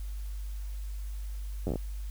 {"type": "slowing click train", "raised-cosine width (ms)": 2, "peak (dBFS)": -19, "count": 7, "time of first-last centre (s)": [1.67, 1.758], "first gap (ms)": 10, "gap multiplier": 1.15, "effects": ["added 50 Hz sine -34 dBFS peak until 2.1 s", "white hiss -56 dBFS RMS until 2.1 s"]}